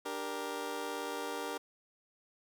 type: chord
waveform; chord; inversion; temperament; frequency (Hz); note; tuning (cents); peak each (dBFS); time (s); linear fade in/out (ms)
20% pulse; G minor; second; just; 294 / 392 / 470.4; D4 / G4 / Bb4; +2 / 0 / +16; -38 / -37 / -35; 0.05-1.58; 10
effects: none